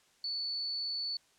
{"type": "tone", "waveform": "sine", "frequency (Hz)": 4462, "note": "C#8", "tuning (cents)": 11, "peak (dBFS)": -33, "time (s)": [0.24, 1.17], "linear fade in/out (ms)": 2, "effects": ["white hiss -67 dBFS RMS until 1.38 s", "low-pass 8000 Hz 12 dB/octave"]}